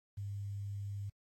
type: tone with quantisation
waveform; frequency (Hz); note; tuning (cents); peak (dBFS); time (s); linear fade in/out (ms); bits
sine; 100.7; G2; +47; -38; 0.17-1.1; 10; 11
effects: AAC 48 kbps